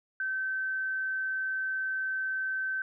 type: tone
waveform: sine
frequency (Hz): 1541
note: G6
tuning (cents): -30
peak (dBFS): -29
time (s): 0.2-2.82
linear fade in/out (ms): 2
effects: none